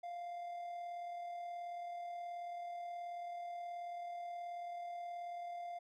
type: tone with amplitude modulation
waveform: triangle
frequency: 698 Hz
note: F5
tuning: 1 cent flat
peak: -39 dBFS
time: 0.03-5.79 s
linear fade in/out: 10 ms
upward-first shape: sine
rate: 38.6 Hz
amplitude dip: 30%
effects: none